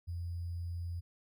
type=tone with sample-and-hold; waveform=sine; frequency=86.1 Hz; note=F2; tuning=24 cents flat; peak=-36 dBFS; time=0.07-1.01 s; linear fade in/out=20 ms; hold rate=4900 Hz; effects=none